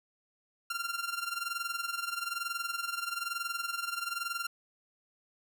sawtooth tone with amplitude modulation, 1384 Hz, F6, 16 cents flat, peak -27 dBFS, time 0.7-4.47 s, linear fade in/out 5 ms, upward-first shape sine, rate 21.1 Hz, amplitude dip 75%, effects none

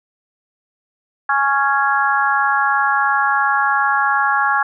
harmonic tone, 277.2 Hz, C#4, in tune, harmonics 3 / 4 / 5 / 6, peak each -19 / -19 / -19 / -19 dBFS, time 1.29-4.63 s, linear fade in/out 5 ms, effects none

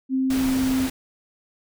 sine tone with pitch glide, 263 to 261.2 Hz, C4 to C4, +9 to -3 cents, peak -19 dBFS, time 0.09-0.9 s, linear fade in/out 50 ms, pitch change -12 cents, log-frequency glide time 0.38-0.61 s
pink noise, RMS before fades -31 dBFS, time 0.3-0.9 s, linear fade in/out 5 ms
effects none

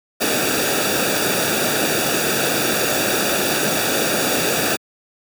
pink noise with comb filter, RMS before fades -19 dBFS, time 0.2-4.77 s, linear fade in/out 20 ms, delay 0.96 ms, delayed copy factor -0.7, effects high-pass 150 Hz 12 dB/octave

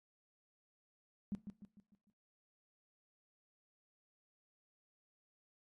sine tone with echo, 203.2 Hz, G#3, 38 cents flat, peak -36 dBFS, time 1.32-1.35 s, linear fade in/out 0 ms, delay 150 ms, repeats 5, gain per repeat -7 dB, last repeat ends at 2.1 s, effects noise-tail reverb RT60 0.3 s tail -19 dB re dry + AAC 32 kbps

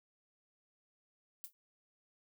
violet noise with exponential decay, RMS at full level -42 dBFS, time 1.44-1.53 s, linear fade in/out 0 ms, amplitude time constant 19 ms, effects none

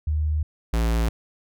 sine / square tone pair in turn, 76.5 / 56.64 Hz, D#2 / A#1, -29 / -49 cents, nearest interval perfect fourth, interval 520 cents, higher first, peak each -20 dBFS, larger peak neither, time 0.07-0.43 / 0.73-1.09 s, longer neither, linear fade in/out 5 ms, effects none

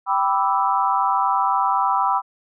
sine chord, E minor seventh, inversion first, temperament equal, 784 / 987.8 / 1174.7 / 1318.5 Hz, G5 / B5 / D6 / E6, 0 / 0 / 0 / 0 cents, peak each -22 / -20 / -24 / -24 dBFS, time 0.06-2.22 s, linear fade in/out 50 ms, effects none

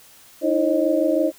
sine tone cluster, 305.5 / 331.7 / 538 / 621 Hz, D#4 / E4 / C5 / D#5, -32 / +11 / +48 / -3 cents, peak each -22 dBFS, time 0.41-1.32 s, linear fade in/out 50 ms, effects white hiss -49 dBFS RMS until 1.38 s

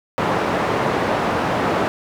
white band-pass noise, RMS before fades -20 dBFS, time 0.18-1.88 s, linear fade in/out 0 ms, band 110 to 1000 Hz, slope 12 dB/octave, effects none

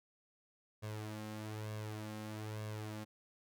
sawtooth tone with flanger, 107.4 Hz, A2, 41 cents flat, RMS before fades -44 dBFS, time 0.82-3.05 s, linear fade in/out 20 ms, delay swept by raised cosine 1.8 to 3.8 ms, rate 1.1 Hz, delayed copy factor +0.6, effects none

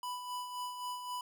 square tone with tremolo, 991 Hz, B5, 6 cents sharp, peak -37 dBFS, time 0.03-1.21 s, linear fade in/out 2 ms, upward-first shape sine, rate 3.8 Hz, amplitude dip 50%, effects none

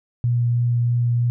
sine tone with vibrato, 120 Hz, B2, 49 cents flat, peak -16 dBFS, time 0.24-1.3 s, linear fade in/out 0 ms, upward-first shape triangle, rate 3.1 Hz, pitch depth 10 cents each way, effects none

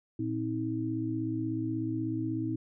sine tone cluster, 116.3 / 262.6 / 319 Hz, A#2 / C4 / D#4, -4 / +6 / +43 cents, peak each -35 / -36 / -32 dBFS, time 0.19-2.56 s, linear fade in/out 5 ms, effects none

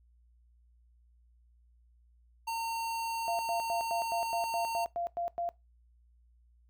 square tone, 913 Hz, A#5, 36 cents flat, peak -33 dBFS, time 2.47-4.85 s, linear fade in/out 10 ms
sine tone bursts, 690 Hz, F5, 21 cents flat, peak -31 dBFS, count 11, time 3.28-5.49 s, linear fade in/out 0 ms, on 110 ms, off 100 ms
effects noise-tail reverb RT60 0.2 s tail -21 dB re dry + added 59 Hz sine -61 dBFS peak until 6.69 s

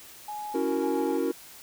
sine tone with tremolo, 839 Hz, G#5, 17 cents sharp, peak -33 dBFS, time 0.28-1.18 s, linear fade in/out 5 ms, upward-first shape square, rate 1.8 Hz, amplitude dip 35%
triangle chord, F# dominant seventh, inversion second, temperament equal, 277.2 / 329.6 / 370 / 466.2 Hz, C#4 / E4 / F#4 / A#4, 0 / 0 / 0 / 0 cents, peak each -28 dBFS, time 0.54-1.32 s, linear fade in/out 10 ms
effects tanh soft clip ceiling -13 dBFS + white hiss -48 dBFS RMS until 1.62 s

